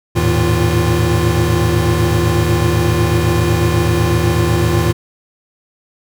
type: tone cluster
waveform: square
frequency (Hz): 80.3 / 106.2 / 114.2 / 160.7 / 348.9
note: E2 / G#2 / A#2 / E3 / F4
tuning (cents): -45 / +39 / -35 / -44 / -2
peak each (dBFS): -19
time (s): 0.15-4.93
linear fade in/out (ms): 20
effects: none